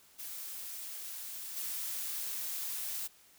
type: noise with level steps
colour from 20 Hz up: blue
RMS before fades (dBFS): -43 / -38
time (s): 0.18-3.08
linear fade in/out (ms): 20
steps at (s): 1.56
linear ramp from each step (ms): 10
effects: white hiss -62 dBFS RMS until 3.38 s